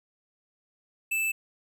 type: tone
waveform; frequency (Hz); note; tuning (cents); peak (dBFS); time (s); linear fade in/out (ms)
square; 2637; E7; 0; -26; 1.11-1.32; 10
effects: none